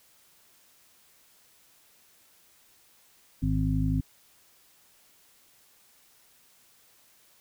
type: harmonic tone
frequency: 51.91 Hz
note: G#1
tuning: in tune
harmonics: 1 / 2 / 3 / 5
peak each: -29 / -29 / -29 / -29 dBFS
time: 3.42-4.01 s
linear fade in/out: 10 ms
effects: white hiss -61 dBFS RMS until 7.4 s